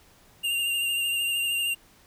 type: tone with vibrato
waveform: square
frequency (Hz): 2794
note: F7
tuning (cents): 0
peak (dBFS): -25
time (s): 0.43-1.75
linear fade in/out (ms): 20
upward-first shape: triangle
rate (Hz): 13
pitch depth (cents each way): 32
effects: pink hiss -57 dBFS RMS until 2.06 s